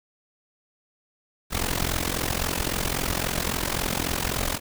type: noise with amplitude modulation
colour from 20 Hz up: pink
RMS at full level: -23 dBFS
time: 1.5-4.6 s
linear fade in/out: 50 ms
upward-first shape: sine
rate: 43.7 Hz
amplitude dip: 85%
effects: none